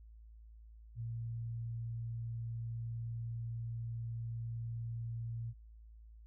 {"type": "tone", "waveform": "sine", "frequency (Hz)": 115.6, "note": "A#2", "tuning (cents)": -14, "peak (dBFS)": -38, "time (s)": [0.95, 5.54], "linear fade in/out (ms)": 50, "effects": ["added 55 Hz sine -53 dBFS peak until 6.26 s"]}